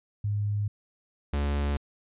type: tone pair in turn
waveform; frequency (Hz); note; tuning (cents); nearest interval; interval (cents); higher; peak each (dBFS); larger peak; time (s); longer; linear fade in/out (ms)
sine / 45% pulse; 103.3 / 71.76; G#2 / D2; -9 / -40; tritone; 631; first; -25; neither; 0.24-0.68 / 1.33-1.77; neither; 5
effects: resampled to 8000 Hz